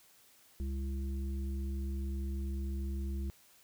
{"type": "harmonic tone", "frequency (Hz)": 67.5, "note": "C#2", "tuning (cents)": -45, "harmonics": [1, 3, 5], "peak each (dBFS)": [-34, -44, -48], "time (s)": [0.6, 3.3], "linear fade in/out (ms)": 0, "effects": ["white hiss -63 dBFS RMS until 3.63 s"]}